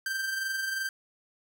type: tone with amplitude modulation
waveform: 45% pulse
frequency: 1568 Hz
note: G6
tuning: in tune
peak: -28 dBFS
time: 0.06-0.89 s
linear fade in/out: 2 ms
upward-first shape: sine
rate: 22.8 Hz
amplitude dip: 40%
effects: none